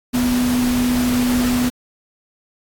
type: tone in noise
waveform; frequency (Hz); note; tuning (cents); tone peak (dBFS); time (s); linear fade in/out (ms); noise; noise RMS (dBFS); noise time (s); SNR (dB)
sine; 246.9; B3; 0; -15; 0.13-1.7; 20; pink; -25; 0.13-1.7; +7
effects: AAC 64 kbps